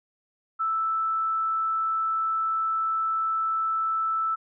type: tone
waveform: sine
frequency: 1318.5 Hz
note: E6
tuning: in tune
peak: -23 dBFS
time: 0.59-4.36 s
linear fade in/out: 20 ms
effects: none